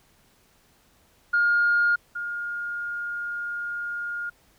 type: tone pair in turn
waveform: sine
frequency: 1419 / 1419 Hz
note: F6 / F6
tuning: +27 / +27 cents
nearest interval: unison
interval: 0 cents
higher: neither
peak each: -17 / -28 dBFS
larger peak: first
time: 1.33-1.96 / 2.15-4.3 s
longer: second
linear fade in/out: 10 ms
effects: tanh soft clip ceiling -13 dBFS + pink hiss -61 dBFS RMS until 4.58 s